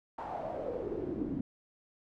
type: noise with band-pass filter sweep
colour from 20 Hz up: brown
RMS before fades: -37 dBFS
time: 0.18-1.41 s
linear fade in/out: 5 ms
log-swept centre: 900 to 240 Hz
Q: 5
effects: none